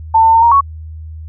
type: tone with pitch steps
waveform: sine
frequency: 894 / 899 / 908 / 936 / 1112 Hz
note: A5 / A5 / A#5 / A#5 / C#6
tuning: +27 / +37 / -46 / +7 / +5 cents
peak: -5 dBFS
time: 0.14-0.61 s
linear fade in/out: 10 ms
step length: 94 ms
effects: added 79 Hz sine -26 dBFS peak until 1.28 s